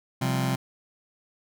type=chord; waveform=sawtooth; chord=C suspended fourth; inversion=none; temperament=just; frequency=130.81 / 174.42 / 196.22 Hz; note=C3 / F3 / G3; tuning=0 / -2 / +2 cents; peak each=-21 / -27 / -27 dBFS; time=0.21-0.56 s; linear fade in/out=10 ms; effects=none